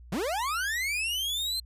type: linear sweep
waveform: 40% pulse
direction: up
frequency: 144.9 to 4186 Hz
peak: -27 dBFS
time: 0.12-1.6 s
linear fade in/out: 5 ms
effects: added 60 Hz sine -46 dBFS peak until 1.65 s + resampled to 32000 Hz